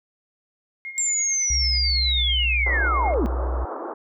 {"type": "tone with tremolo", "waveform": "sine", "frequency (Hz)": 2140, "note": "C7", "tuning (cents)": 38, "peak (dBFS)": -29, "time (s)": [0.85, 3.14], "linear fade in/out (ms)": 0, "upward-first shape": "sine", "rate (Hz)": 9.1, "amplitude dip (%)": 65}
{"type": "linear sweep", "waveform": "sine", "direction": "down", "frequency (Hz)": [7459, 196], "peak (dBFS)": -20, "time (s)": [0.98, 3.26], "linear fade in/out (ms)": 0}
{"type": "tone with pitch glide", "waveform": "sine", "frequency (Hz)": [65.7, 62.01], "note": ["C2", "B1"], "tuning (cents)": [8, 8], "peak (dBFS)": -22, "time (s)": [1.5, 3.65], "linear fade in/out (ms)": 5, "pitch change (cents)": -100, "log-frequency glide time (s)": [2.03, 2.36]}
{"type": "band-pass noise", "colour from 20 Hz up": "pink", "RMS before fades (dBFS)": -32, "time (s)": [2.66, 3.94], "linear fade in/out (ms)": 5, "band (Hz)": [300, 1300], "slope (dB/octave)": 48}
{"effects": []}